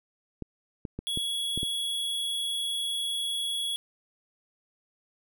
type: clicks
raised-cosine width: 3 ms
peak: -21 dBFS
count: 6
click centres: 0.423 / 0.852 / 0.99 / 1.174 / 1.576 / 1.631 s
type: tone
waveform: square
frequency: 3355 Hz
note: G#7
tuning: 17 cents sharp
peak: -29 dBFS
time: 1.07-3.76 s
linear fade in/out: 0 ms
effects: none